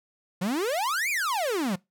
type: exponential two-way sweep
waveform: 45% pulse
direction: up then down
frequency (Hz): 170 to 2500 to 170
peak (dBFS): -25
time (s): 0.41-1.76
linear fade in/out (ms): 10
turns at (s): 1.1
effects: noise-tail reverb RT60 0.2 s tail -23 dB re dry